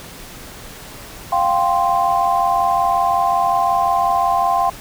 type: chord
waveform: sine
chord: F suspended second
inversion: none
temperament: equal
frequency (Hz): 698.5 / 784 / 1046.5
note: F5 / G5 / C6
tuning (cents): 0 / 0 / 0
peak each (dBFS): -18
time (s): 1.32-4.7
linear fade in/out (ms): 5
effects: pink hiss -36 dBFS RMS until 4.8 s